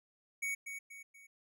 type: tone with echo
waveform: square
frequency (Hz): 2236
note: C#7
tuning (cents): +14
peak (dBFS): -35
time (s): 0.42-0.55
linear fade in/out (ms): 10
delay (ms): 240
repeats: 3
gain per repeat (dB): -7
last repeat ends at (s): 1.27
effects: none